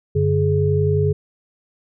sine tone cluster, 94.2 / 145.4 / 418.9 Hz, F#2 / D3 / G#4, +32 / -17 / +15 cents, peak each -19 dBFS, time 0.15-1.13 s, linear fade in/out 10 ms, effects none

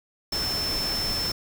sine tone in noise, 5310 Hz, E8, 12 cents sharp, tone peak -26 dBFS, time 0.32-1.32 s, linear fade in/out 5 ms, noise pink, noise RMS -32 dBFS, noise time 0.32-1.32 s, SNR +3 dB, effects none

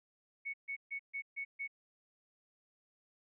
sine tone bursts, 2217 Hz, C#7, in tune, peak -37 dBFS, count 6, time 0.45-1.678 s, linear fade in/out 20 ms, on 88 ms, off 140 ms, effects none

